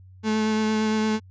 35% pulse tone with vibrato, 217 Hz, A3, 24 cents flat, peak -19 dBFS, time 0.23-1.2 s, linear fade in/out 50 ms, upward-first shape sine, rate 8.7 Hz, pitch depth 12 cents each way, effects added 93 Hz sine -45 dBFS peak until 1.3 s + resampled to 16000 Hz

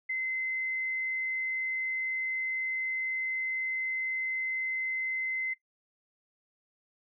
sine tone, 2058 Hz, C7, 29 cents flat, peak -29 dBFS, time 0.09-5.54 s, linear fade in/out 10 ms, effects noise-tail reverb RT60 0.1 s tail -18 dB re dry

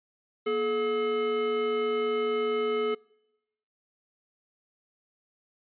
square tone pair together, 238.3 / 427.9 Hz, A#3 / A4, +38 / -48 cents, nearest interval minor seventh, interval 1014 cents, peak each -38 / -26 dBFS, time 0.46-2.95 s, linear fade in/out 10 ms, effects noise-tail reverb RT60 0.9 s tail -25 dB re dry + resampled to 8000 Hz

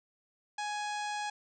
harmonic tone, 834 Hz, G#5, 7 cents sharp, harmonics 1 / 2 / 3 / 4 / 5 / 6 / 7 / 8 / 9 / 10, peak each -35 / -41 / -45 / -47 / -49 / -51 / -52 / -53 / -54 / -55 dBFS, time 0.58-1.3 s, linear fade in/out 5 ms, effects none

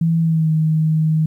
sine tone with pitch glide, 164.81 to 157.28 Hz, E3 to D#3, 0 to +19 cents, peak -13 dBFS, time 0.01-1.26 s, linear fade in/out 5 ms, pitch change -81 cents, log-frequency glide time 0.2-0.5 s, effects 9-bit

